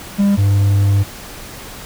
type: tone pair in turn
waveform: triangle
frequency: 200.5 / 99.96 Hz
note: G3 / G2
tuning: +39 / +34 cents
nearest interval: octave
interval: 1205 cents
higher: first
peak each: -8 dBFS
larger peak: neither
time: 0.18-0.37 / 0.37-1.04 s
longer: second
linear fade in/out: 20 ms
effects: pink hiss -33 dBFS RMS until 1.85 s